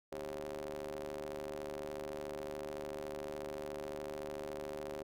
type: ring-modulated tone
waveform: sawtooth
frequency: 73.8 Hz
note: D2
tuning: 9 cents sharp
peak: -34 dBFS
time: 0.12-5.03 s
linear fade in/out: 5 ms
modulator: 468 Hz
effects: none